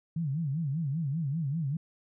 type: tone with vibrato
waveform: sine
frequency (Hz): 150.5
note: D3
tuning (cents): +43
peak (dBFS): -28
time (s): 0.16-1.77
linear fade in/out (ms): 5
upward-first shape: sine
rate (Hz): 5.1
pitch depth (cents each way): 210
effects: none